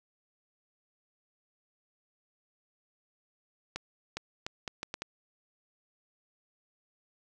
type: accelerating click train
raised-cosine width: 0.2 ms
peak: -18 dBFS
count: 7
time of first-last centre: 3.76-5.02 s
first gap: 410 ms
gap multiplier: 0.72
effects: none